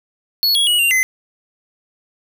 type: tone with pitch steps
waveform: square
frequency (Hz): 4380 / 3326 / 2912 / 2778 / 2045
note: C#8 / G#7 / F#7 / F7 / C7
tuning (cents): -22 / +2 / -28 / -10 / -40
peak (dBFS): -13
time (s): 0.43-1.03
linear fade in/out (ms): 0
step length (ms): 120
effects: none